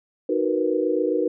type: chord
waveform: sine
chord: B major seventh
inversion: first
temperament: equal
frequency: 311.1 / 370 / 466.2 / 493.9 Hz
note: D#4 / F#4 / A#4 / B4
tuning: 0 / 0 / 0 / 0 cents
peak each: -25 dBFS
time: 0.29-1.28 s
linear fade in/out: 5 ms
effects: none